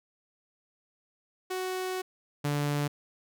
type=tone pair in turn; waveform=sawtooth; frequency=371.3 / 145.57 Hz; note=F#4 / D3; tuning=+6 / -15 cents; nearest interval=octave + major third; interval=1621 cents; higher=first; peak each=-27 / -23 dBFS; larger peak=second; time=1.5-2.02 / 2.44-2.88 s; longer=first; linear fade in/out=10 ms; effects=none